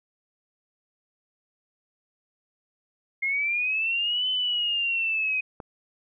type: linear two-way sweep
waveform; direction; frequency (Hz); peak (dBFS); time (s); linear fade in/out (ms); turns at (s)
sine; up then down; 2126 to 3043 to 2506; -23; 3.22-5.41; 10; 4.29
type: click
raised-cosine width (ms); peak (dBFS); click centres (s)
1; -23; 5.602
effects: none